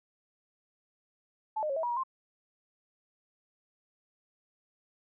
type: tone with pitch steps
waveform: sine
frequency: 869 / 610 / 548 / 646 / 962 / 953 / 1051 Hz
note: A5 / D#5 / C#5 / E5 / B5 / A#5 / C6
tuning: -22 / -34 / -20 / -35 / -46 / +38 / +7 cents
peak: -29 dBFS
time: 1.56-2.036 s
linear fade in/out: 10 ms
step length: 68 ms
effects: none